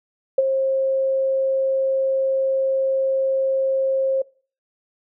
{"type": "tone with ADSR envelope", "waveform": "sine", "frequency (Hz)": 534, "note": "C5", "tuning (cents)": 35, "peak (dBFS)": -10, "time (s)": [0.38, 4.22], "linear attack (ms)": 5, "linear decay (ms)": 29, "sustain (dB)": -7, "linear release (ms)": 5, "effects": ["noise-tail reverb RT60 0.4 s tail -22 dB re dry"]}